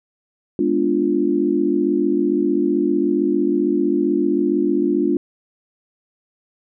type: chord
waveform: sine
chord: G# diminished seventh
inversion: none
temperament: equal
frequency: 207.7 / 246.9 / 293.7 / 349.2 Hz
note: G#3 / B3 / D4 / F4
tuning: 0 / 0 / 0 / 0 cents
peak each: -24 / -24 / -19 / -19 dBFS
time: 0.59-5.17 s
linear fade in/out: 2 ms
effects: none